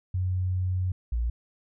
sine tone pair in turn, 92 / 58.46 Hz, F#2 / A#1, -9 / +6 cents, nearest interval minor sixth, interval 785 cents, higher first, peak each -24 dBFS, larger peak neither, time 0.14-0.92 / 1.12-1.3 s, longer first, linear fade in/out 5 ms, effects none

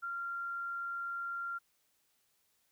sine tone, 1384 Hz, F6, 16 cents flat, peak -36 dBFS, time 0.02-1.59 s, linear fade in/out 20 ms, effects white hiss -75 dBFS RMS until 2.71 s

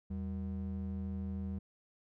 triangle ring-modulated tone, 138.59 Hz, C#3, in tune, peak -31 dBFS, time 0.1-1.59 s, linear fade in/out 10 ms, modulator 56.5 Hz, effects none

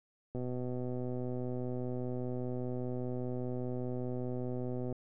click train, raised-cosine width 2 ms, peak -26 dBFS, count 573, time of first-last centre 0.35-4.926 s, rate 125 Hz, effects none

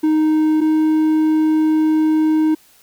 triangle tone pair in turn, 310.8 / 312.2 Hz, D#4 / D#4, -2 / +6 cents, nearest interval unison, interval 8 cents, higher second, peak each -10 dBFS, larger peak neither, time 0.03-0.61 / 0.61-2.55 s, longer second, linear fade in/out 10 ms, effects white hiss -51 dBFS RMS until 2.82 s

